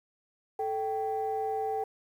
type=tone pair together; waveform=sine; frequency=437.8 / 780 Hz; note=A4 / G5; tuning=-9 / -9 cents; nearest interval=minor seventh; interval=1000 cents; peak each=-31 / -30 dBFS; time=0.59-1.84 s; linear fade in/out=5 ms; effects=tanh soft clip ceiling -23 dBFS + 10-bit